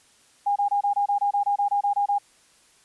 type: tone bursts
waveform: sine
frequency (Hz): 812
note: G#5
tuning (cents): -39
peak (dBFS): -19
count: 14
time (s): 0.46-2.185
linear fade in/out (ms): 10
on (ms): 100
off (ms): 25
effects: white hiss -58 dBFS RMS until 2.84 s + resampled to 24000 Hz